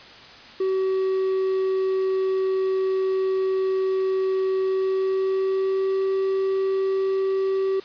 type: tone with pitch glide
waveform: triangle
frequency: 380 to 385.1 Hz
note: F#4 to G4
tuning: +46 to -31 cents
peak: -18 dBFS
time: 0.6-7.8 s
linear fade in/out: 5 ms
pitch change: +23 cents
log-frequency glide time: 4.62-6.05 s
effects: white hiss -44 dBFS RMS until 7.84 s + resampled to 11025 Hz